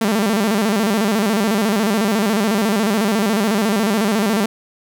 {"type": "tone with vibrato", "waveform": "sawtooth", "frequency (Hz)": 211.3, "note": "G#3", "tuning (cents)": 30, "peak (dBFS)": -11, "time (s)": [0.01, 4.46], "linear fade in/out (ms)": 5, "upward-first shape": "square", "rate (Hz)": 14, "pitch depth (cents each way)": 110, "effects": []}